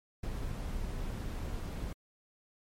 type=noise; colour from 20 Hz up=brown; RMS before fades=-37 dBFS; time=0.23-1.93 s; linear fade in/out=5 ms; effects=MP3 64 kbps